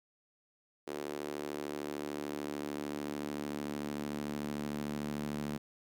sawtooth tone with high-pass filter sweep, 73.42 Hz, D2, in tune, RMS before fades -39 dBFS, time 0.87-5.58 s, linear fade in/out 10 ms, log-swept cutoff 370 to 200 Hz, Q 2.4, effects none

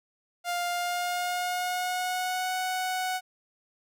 sawtooth tone with pitch glide, 702 to 741.2 Hz, F5 to F#5, +9 to +3 cents, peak -24 dBFS, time 0.44-3.21 s, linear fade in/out 50 ms, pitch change +94 cents, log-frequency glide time 0.69-2.54 s, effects none

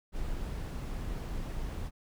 brown noise, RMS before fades -36 dBFS, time 0.12-1.91 s, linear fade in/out 50 ms, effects none

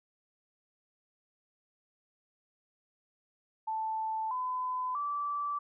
sine tone with pitch steps, 880 / 1010.9 / 1161.2 Hz, A5 / B5 / D6, 0 / +40 / -20 cents, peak -31 dBFS, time 3.67-5.59 s, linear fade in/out 10 ms, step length 640 ms, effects none

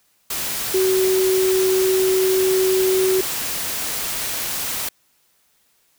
sine tone in noise, 376.3 Hz, F#4, 29 cents sharp, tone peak -15 dBFS, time 0.74-3.21 s, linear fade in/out 5 ms, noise white, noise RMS -25 dBFS, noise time 0.3-4.89 s, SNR +7 dB, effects white hiss -62 dBFS RMS until 5.98 s

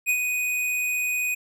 square tone with ADSR envelope, 2489 Hz, D#7, in tune, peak -19 dBFS, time 0.06-1.35 s, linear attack 35 ms, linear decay 70 ms, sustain -5 dB, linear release 12 ms, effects none

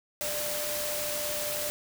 sine tone in noise, 594 Hz, D5, 20 cents sharp, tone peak -35 dBFS, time 0.21-1.7 s, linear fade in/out 0 ms, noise white, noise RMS -33 dBFS, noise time 0.21-1.7 s, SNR -5 dB, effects none

